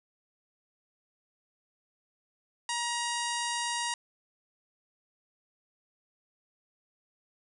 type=harmonic tone; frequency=948 Hz; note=A#5; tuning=29 cents sharp; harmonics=1 / 2 / 3 / 4 / 5 / 6 / 7 / 8 / 9 / 10; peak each=-34 / -37 / -39 / -40 / -41 / -42 / -42 / -43 / -44 / -44 dBFS; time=2.69-3.94 s; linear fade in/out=2 ms; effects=none